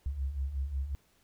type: beating tone pair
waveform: sine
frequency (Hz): 64.2 / 69.7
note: C2 / C#2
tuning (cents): -32 / +10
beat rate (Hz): 5.5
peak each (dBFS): -38 / -32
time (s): 0.06-0.95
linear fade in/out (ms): 0
effects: pink hiss -68 dBFS RMS until 1.23 s